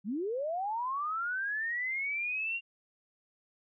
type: linear sweep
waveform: sine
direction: up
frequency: 178.9 to 2790 Hz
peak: -31 dBFS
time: 0.04-2.61 s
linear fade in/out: 50 ms
effects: none